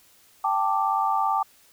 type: chord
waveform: sine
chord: G suspended second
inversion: none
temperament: just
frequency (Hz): 784 / 882 / 1176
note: G5 / A5 / D6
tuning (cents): 0 / +4 / +2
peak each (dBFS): -25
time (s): 0.44-1.43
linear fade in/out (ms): 5
effects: white hiss -57 dBFS RMS until 1.72 s